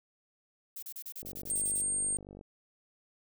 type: noise bursts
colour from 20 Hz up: violet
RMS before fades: -42 dBFS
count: 11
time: 0.76-1.816 s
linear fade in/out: 5 ms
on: 66 ms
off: 33 ms
type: click train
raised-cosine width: 2 ms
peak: -35 dBFS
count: 59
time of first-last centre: 1.23-2.411 s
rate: 49.1 Hz
type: tone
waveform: sine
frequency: 8600 Hz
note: C9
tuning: 47 cents sharp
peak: -29 dBFS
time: 1.5-2.17 s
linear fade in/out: 0 ms
effects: none